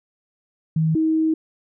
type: tone pair in turn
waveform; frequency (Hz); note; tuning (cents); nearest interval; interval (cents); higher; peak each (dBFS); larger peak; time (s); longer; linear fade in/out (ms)
sine; 159.2 / 317.8; D#3 / D#4; +40 / +37; octave; 1197; second; -16; neither; 0.76-0.95 / 0.95-1.34; second; 5
effects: none